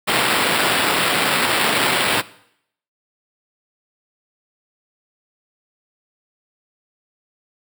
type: noise with sample-and-hold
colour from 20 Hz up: violet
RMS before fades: -18 dBFS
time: 0.07-2.22 s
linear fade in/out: 20 ms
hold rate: 6300 Hz
effects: noise-tail reverb RT60 0.7 s tail -19 dB re dry + high-pass 150 Hz 12 dB/octave